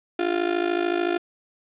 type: tone with amplitude modulation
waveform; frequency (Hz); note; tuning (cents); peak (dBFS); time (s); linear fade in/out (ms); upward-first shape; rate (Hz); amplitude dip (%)
35% pulse; 349.2; F4; 0; -16; 0.19-1.18; 5; sine; 53.6; 85
effects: resampled to 8000 Hz + 9-bit